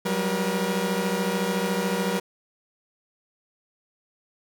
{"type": "tone cluster", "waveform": "sawtooth", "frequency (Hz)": [182.9, 196.7, 477.9], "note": ["F#3", "G3", "A#4"], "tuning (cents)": [-20, 6, 43], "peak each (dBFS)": -24, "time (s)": [0.05, 2.2], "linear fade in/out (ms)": 10, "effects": []}